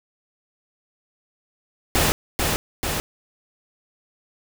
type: noise with echo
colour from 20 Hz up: pink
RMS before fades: -19 dBFS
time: 1.95-2.12 s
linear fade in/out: 0 ms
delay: 440 ms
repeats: 2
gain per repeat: -3 dB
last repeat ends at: 3 s
effects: none